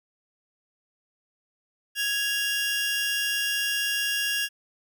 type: tone pair together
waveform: sawtooth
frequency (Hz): 1661.3 / 2794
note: G#6 / F7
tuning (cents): 0 / 0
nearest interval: major sixth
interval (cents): 900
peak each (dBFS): -24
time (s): 1.95-4.49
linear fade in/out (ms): 50
effects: none